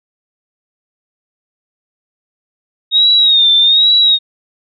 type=tone with vibrato; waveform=sine; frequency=3729 Hz; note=A#7; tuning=in tune; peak=-6 dBFS; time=2.91-4.19 s; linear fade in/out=50 ms; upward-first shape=sine; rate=1.2 Hz; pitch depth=83 cents each way; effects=none